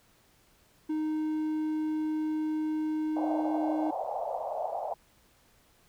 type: tone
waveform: triangle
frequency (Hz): 310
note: D#4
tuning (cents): -6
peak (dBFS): -26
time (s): 0.89-3.91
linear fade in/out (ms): 10
type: band-pass noise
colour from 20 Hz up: pink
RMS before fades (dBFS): -34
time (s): 3.16-4.94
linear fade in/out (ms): 5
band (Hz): 590 to 820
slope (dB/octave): 48
effects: pink hiss -64 dBFS RMS until 5.88 s